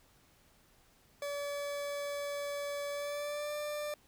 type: tone with pitch glide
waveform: 40% pulse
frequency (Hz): 573 to 593.5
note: D5 to D5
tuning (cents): -43 to +18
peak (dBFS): -35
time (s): 1.22-3.94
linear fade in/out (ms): 2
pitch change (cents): +61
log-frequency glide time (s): 2.91-3.54
effects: pink hiss -66 dBFS RMS until 4.07 s